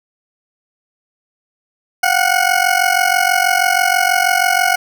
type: ring-modulated tone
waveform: 20% pulse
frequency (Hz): 732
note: F#5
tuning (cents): -19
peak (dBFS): -4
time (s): 2.03-4.76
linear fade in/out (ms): 2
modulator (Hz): 23.1
effects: none